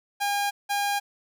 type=tone pair in turn; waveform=sawtooth; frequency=810 / 810 Hz; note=G#5 / G#5; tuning=-43 / -43 cents; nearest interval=unison; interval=0 cents; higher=neither; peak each=-20 dBFS; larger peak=neither; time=0.2-0.51 / 0.69-1 s; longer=neither; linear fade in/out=20 ms; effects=none